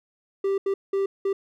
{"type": "tone bursts at uneven times", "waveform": "triangle", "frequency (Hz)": 392, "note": "G4", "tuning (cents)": 0, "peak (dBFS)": -19, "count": 4, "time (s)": [[0.44, 0.58], [0.66, 0.74], [0.93, 1.06], [1.25, 1.33]], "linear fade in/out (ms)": 5, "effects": []}